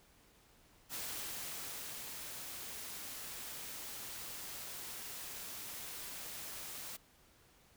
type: noise with ADSR envelope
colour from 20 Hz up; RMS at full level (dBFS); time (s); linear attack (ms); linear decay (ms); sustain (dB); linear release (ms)
white; -42; 0.89-6.97; 48; 1100; -4; 12
effects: pink hiss -66 dBFS RMS until 7.76 s